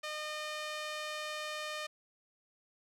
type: tone with band-pass filter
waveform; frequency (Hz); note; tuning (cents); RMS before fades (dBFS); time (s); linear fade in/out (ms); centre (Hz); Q
sawtooth; 609; D#5; -37; -40; 0.03-1.87; 10; 2900; 0.61
effects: none